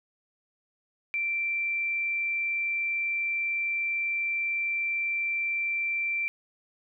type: tone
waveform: sine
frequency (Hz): 2349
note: D7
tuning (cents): 0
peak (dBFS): -26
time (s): 1.14-6.28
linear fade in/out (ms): 0
effects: none